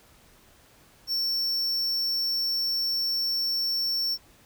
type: tone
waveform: square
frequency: 5440 Hz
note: F8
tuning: 46 cents flat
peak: -25 dBFS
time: 1.07-4.18 s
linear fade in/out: 50 ms
effects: pink hiss -57 dBFS RMS until 4.45 s